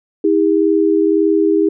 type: tone pair together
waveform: sine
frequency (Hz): 321.1 / 402.9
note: E4 / G4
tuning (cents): -45 / +48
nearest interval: major third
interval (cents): 393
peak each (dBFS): -13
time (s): 0.24-1.69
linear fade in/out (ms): 5
effects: none